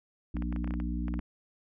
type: harmonic tone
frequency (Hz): 60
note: B1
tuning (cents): -49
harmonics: 1 / 3 / 4 / 5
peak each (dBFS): -32 / -37 / -38 / -39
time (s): 0.34-1.2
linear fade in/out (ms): 5
type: clicks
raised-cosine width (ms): 0.5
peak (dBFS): -28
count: 12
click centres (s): 0.368 / 0.423 / 0.526 / 0.562 / 0.644 / 0.676 / 0.708 / 0.739 / 0.801 / 1.082 / 1.14 / 1.192
effects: none